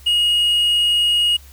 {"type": "tone with quantisation", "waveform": "triangle", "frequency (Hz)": 2878, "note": "F#7", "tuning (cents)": -49, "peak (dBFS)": -12, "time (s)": [0.06, 1.37], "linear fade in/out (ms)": 10, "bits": 7, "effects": ["added 69 Hz sine -41 dBFS peak until 1.52 s", "white hiss -48 dBFS RMS until 1.52 s"]}